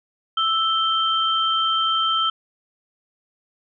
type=tone pair together; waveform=sine; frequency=1318.5 / 3132 Hz; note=E6 / G7; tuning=0 / -2 cents; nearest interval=octave + minor third; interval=1498 cents; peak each=-20 / -21 dBFS; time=0.37-2.3 s; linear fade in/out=5 ms; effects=none